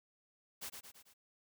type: noise with echo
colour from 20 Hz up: white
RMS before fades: -44 dBFS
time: 0.61-0.7 s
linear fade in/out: 20 ms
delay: 110 ms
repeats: 4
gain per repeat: -5 dB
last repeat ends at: 1.14 s
effects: none